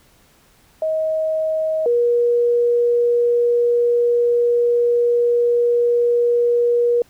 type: tone pair in turn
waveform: sine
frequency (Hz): 632 / 477.9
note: D#5 / A#4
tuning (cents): +27 / +43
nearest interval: perfect fourth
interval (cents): 484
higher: first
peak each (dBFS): -17 / -13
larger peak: second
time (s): 0.82-1.86 / 1.86-7.02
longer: second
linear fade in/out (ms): 2
effects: pink hiss -54 dBFS RMS until 7.09 s